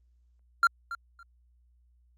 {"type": "tone with echo", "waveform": "triangle", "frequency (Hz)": 1381, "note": "F6", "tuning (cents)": -20, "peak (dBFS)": -16, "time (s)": [0.63, 0.67], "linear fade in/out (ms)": 2, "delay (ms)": 280, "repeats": 2, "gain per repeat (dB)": -15, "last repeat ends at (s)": 1.23, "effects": ["added 60 Hz sine -61 dBFS peak until 2.17 s", "Opus 32 kbps"]}